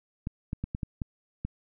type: clicks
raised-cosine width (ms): 5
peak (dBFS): -19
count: 7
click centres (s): 0.271 / 0.531 / 0.64 / 0.749 / 0.832 / 1.018 / 1.45
effects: none